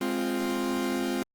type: chord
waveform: 40% pulse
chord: F minor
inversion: first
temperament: equal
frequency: 207.7 / 261.6 / 349.2 Hz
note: Ab3 / C4 / F4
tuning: 0 / 0 / 0 cents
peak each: -33 / -29 / -30 dBFS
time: 0.01-1.23 s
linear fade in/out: 2 ms
effects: Opus 24 kbps